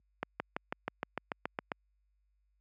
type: accelerating click train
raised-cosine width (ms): 0.5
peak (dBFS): -18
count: 11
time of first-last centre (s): 0.23-1.718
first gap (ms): 170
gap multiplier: 0.97
effects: added 50 Hz sine -53 dBFS peak until 2.6 s + high-pass 150 Hz 12 dB/octave